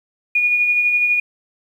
sine tone with tremolo, 2446 Hz, D#7, 30 cents flat, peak -12 dBFS, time 0.35-1.2 s, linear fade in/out 5 ms, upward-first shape sine, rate 12 Hz, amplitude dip 35%, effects 8-bit

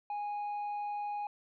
sine tone with tanh clipping, 826 Hz, G#5, 10 cents flat, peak -35 dBFS, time 0.1-1.27 s, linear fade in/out 2 ms, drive 3 dB, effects none

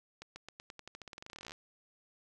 accelerating click train, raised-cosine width 0.2 ms, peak -29 dBFS, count 26, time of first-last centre 0.22-1.519 s, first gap 140 ms, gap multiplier 0.9, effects none

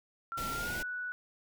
sine tone with pitch glide, 1363 to 1477.8 Hz, F6 to F#6, -43 to -3 cents, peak -35 dBFS, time 0.32-1.12 s, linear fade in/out 0 ms, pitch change +140 cents, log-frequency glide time 0.51-0.79 s
pink band-stop noise, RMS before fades -40 dBFS, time 0.37-0.83 s, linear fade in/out 10 ms, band 980 to 1800 Hz, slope 96 dB/octave
effects none

